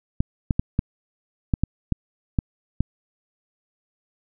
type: clicks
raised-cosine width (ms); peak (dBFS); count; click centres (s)
5; -7; 9; 0.205 / 0.508 / 0.595 / 0.791 / 1.538 / 1.636 / 1.923 / 2.388 / 2.806
effects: none